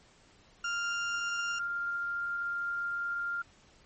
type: tone pair in turn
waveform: 35% pulse / sine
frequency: 1396.9 / 1396.9 Hz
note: F6 / F6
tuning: 0 / 0 cents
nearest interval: unison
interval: 0 cents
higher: neither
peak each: -29 / -31 dBFS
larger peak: first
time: 0.64-1.59 / 1.59-3.42 s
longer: second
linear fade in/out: 5 ms
effects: pink hiss -61 dBFS RMS until 3.85 s + MP3 32 kbps